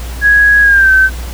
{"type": "tone with pitch glide", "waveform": "sine", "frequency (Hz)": [1661.2, 1541], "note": ["G#6", "G6"], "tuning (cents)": [0, -30], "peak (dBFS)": -4, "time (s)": [0.21, 1.1], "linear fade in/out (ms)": 50, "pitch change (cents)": -130, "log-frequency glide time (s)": [0.62, 0.91], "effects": ["added 60 Hz sine -20 dBFS peak until 1.33 s", "pink hiss -30 dBFS RMS until 1.33 s"]}